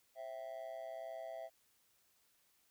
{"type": "tone with amplitude modulation", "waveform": "triangle", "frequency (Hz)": 659.3, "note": "E5", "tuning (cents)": 0, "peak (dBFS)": -38, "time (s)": [0.15, 1.5], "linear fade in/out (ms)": 50, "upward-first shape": "sine", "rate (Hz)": 122, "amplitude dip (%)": 85, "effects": ["white hiss -74 dBFS RMS until 2.7 s"]}